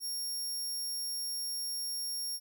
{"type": "tone", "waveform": "20% pulse", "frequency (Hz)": 5550, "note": "F8", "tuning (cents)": -12, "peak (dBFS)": -29, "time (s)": [0, 2.4], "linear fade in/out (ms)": 50, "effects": []}